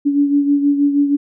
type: beating tone pair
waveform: sine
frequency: 284.7 / 291 Hz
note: C#4 / D4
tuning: +46 / -16 cents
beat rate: 6.3 Hz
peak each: -12 / -20 dBFS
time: 0.05-1.17 s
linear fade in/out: 20 ms
effects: none